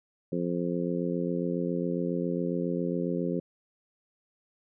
harmonic tone, 87.31 Hz, F2, in tune, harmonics 2 / 3 / 4 / 5 / 6, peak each -31 / -33 / -34 / -35 / -36 dBFS, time 0.32-3.4 s, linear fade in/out 5 ms, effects none

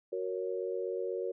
sine chord, F# major, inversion none, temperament equal, 370 / 466.2 / 554.4 Hz, F#4 / A#4 / C#5, 0 / 0 / 0 cents, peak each -36 / -36 / -39 dBFS, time 0.12-1.32 s, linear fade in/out 10 ms, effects none

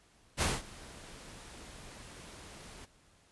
pink noise with ADSR envelope, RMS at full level -28 dBFS, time 0.37-2.86 s, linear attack 48 ms, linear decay 200 ms, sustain -22 dB, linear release 19 ms, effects pink hiss -65 dBFS RMS until 3.31 s + resampled to 24000 Hz

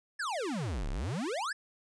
square exponential two-way sweep, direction down then up, 1805 to 30.34 to 1805 Hz, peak -33 dBFS, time 0.19-1.53 s, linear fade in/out 10 ms, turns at 0.89 s, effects resampled to 22050 Hz

